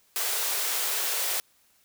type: high-pass noise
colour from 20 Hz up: white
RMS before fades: -28 dBFS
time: 0.16-1.4 s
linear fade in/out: 0 ms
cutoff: 370 Hz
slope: 96 dB/octave
effects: white hiss -64 dBFS RMS until 1.84 s